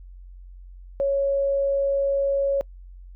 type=tone; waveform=sine; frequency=554.4 Hz; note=C#5; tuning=in tune; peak=-19 dBFS; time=1-2.61 s; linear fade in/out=0 ms; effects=noise-tail reverb RT60 0.1 s tail -25 dB re dry + added 45 Hz sine -40 dBFS peak until 3.15 s